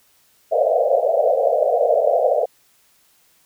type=band-pass noise; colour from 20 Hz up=white; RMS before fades=-17 dBFS; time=0.51-2.46 s; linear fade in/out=20 ms; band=470 to 710 Hz; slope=96 dB/octave; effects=white hiss -58 dBFS RMS until 3.45 s